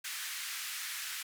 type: band-pass noise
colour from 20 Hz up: pink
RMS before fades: -40 dBFS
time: 0.04-1.23 s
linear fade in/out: 10 ms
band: 1500 to 16000 Hz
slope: 24 dB/octave
effects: none